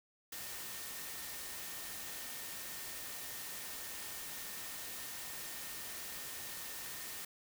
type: tone in noise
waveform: sine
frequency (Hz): 1825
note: A#6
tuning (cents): -37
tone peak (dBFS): -56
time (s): 0.32-7.25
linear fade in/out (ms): 5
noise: white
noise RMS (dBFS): -45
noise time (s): 0.32-7.25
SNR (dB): -14
effects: none